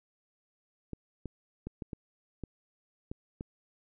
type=clicks; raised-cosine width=3 ms; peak=-25 dBFS; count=8; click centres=0.933 / 1.257 / 1.67 / 1.822 / 1.932 / 2.437 / 3.115 / 3.409 s; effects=none